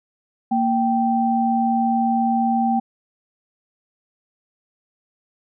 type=tone pair together; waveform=sine; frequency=232.1 / 780.7 Hz; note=A#3 / G5; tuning=-7 / -7 cents; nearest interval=octave + major sixth; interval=2100 cents; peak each=-19 dBFS; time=0.51-2.8 s; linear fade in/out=10 ms; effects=none